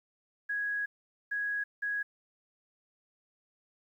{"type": "tone bursts at uneven times", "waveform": "sine", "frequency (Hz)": 1661.2, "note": "G#6", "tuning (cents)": 0, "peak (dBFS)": -30, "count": 3, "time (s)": [[0.49, 0.86], [1.31, 1.64], [1.82, 2.03]], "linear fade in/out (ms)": 10, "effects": ["11-bit"]}